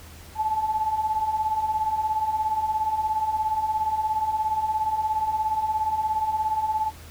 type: beating tone pair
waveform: sine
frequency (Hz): 854 / 871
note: G#5 / A5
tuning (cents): +48 / -18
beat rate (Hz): 17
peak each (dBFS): -29 / -23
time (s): 0.35-6.92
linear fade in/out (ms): 50
effects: added 80 Hz sine -44 dBFS peak until 7.1 s + pink hiss -47 dBFS RMS until 7.1 s